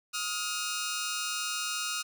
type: tone pair together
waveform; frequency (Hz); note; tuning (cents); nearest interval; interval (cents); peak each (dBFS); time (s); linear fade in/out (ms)
10% pulse; 1260 / 1414.3; D#6 / F6; +21 / +21; major second; 200; -26; 0.13-2.03; 20
effects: none